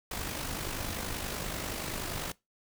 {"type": "noise with amplitude modulation", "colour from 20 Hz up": "pink", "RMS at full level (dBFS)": -34, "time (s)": [0.11, 2.32], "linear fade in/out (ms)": 5, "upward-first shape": "sine", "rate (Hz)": 50.4, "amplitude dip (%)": 50, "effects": ["noise-tail reverb RT60 0.2 s tail -21 dB re dry"]}